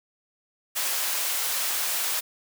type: high-pass noise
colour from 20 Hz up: white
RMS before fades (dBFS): -27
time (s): 0.75-2.21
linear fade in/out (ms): 20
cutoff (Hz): 580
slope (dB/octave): 12
effects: none